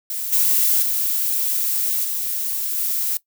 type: noise with level steps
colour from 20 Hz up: violet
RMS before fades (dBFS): -26 / -17 / -21 / -24 / -22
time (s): 0.1-3.17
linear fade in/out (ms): 0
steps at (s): 0.32 / 0.82 / 2.04 / 2.77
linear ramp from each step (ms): 10
effects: noise-tail reverb RT60 0.1 s tail -19 dB re dry